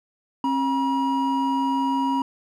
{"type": "tone pair together", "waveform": "triangle", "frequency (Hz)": [269.4, 960], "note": ["C#4", "B5"], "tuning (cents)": [-49, -49], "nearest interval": "octave + minor seventh", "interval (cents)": 2200, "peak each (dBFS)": -21, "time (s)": [0.44, 2.22], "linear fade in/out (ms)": 2, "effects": []}